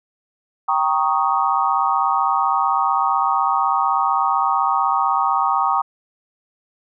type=chord; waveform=sine; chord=Eb dominant seventh; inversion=first; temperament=equal; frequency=784 / 932.3 / 1108.7 / 1244.5 Hz; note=G5 / Bb5 / Db6 / Eb6; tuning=0 / 0 / 0 / 0 cents; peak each=-21 dBFS; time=0.68-5.82 s; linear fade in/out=10 ms; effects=none